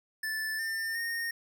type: tone with pitch steps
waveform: square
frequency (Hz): 1754 / 1799.1 / 1845.5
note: A6 / A6 / A#6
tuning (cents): -6 / +38 / -18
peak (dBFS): -32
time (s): 0.23-1.31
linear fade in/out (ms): 5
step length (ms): 360
effects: none